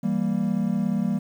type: chord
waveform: triangle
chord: E diminished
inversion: none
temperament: equal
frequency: 164.81 / 196 / 233.1 Hz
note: E3 / G3 / Bb3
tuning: 0 / 0 / 0 cents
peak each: -27 / -22 / -24 dBFS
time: 0.03-1.19 s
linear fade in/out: 10 ms
effects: 9-bit